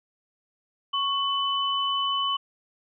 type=tone pair together; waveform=sine; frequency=1107 / 3002 Hz; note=C#6 / F#7; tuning=-3 / +24 cents; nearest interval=octave + perfect fourth; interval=1727 cents; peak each=-26 / -26 dBFS; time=0.93-2.37 s; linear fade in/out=10 ms; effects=none